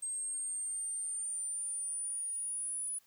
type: linear sweep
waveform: sine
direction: up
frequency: 8372 to 9940 Hz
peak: -35 dBFS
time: 0.02-2.99 s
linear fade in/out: 10 ms
effects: white hiss -68 dBFS RMS until 3.06 s